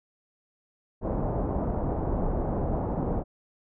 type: low-pass noise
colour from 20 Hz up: pink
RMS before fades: -28 dBFS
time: 1.01-3.24 s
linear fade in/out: 50 ms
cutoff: 840 Hz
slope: 24 dB/octave
effects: none